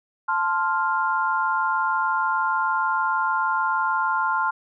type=chord; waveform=sine; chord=F major; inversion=first; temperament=equal; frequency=880 / 1046.5 / 1396.9 Hz; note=A5 / C6 / F6; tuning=0 / 0 / 0 cents; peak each=-25 / -24 / -24 dBFS; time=0.28-4.51 s; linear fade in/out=10 ms; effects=none